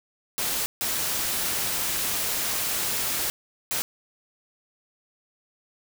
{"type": "noise bursts at uneven times", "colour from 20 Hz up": "white", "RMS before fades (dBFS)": -27, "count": 3, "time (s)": [[0.38, 0.66], [0.81, 3.3], [3.71, 3.82]], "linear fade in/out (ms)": 0, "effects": []}